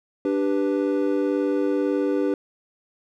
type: chord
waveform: triangle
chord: G major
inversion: second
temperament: equal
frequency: 293.7 / 392 / 493.9 Hz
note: D4 / G4 / B4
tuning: 0 / 0 / 0 cents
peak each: -21 / -23 / -24 dBFS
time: 0.25-2.34 s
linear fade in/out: 2 ms
effects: none